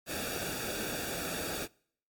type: noise with comb filter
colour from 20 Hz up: pink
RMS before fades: -36 dBFS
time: 0.06-1.68 s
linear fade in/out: 50 ms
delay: 0.97 ms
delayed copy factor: -0.8
effects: noise-tail reverb RT60 0.6 s tail -25 dB re dry + MP3 96 kbps